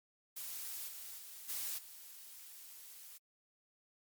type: noise with level steps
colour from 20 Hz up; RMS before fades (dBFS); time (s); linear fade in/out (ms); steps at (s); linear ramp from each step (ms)
blue; -44 / -48 / -51 / -40 / -53; 0.36-3.18; 10; 0.87 / 1.17 / 1.48 / 1.77; 20
effects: MP3 96 kbps